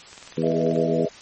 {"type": "click train", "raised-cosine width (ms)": 0.2, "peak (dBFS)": -24, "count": 14, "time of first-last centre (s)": [0.13, 0.761], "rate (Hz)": 20.6}
{"type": "harmonic tone", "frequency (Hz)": 81.3, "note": "E2", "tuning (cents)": -23, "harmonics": [2, 3, 4, 5, 6], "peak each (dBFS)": [-26, -26, -29, -28, -28], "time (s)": [0.37, 1.06], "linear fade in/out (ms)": 10}
{"type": "chord", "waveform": "sine", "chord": "E major seventh", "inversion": "first", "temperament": "equal with one note detuned", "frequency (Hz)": [415.3, 493.9, 611.6, 659.3], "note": ["G#4", "B4", "D#5", "E5"], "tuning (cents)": [0, 0, -30, 0], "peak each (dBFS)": -28, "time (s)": [0.42, 1.09], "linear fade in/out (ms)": 20}
{"effects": ["white hiss -44 dBFS RMS until 1.21 s", "MP3 32 kbps"]}